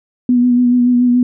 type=tone with vibrato; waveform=sine; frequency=245.5 Hz; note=B3; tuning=10 cents flat; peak=-8 dBFS; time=0.29-1.23 s; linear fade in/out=2 ms; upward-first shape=sine; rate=7 Hz; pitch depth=25 cents each way; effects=none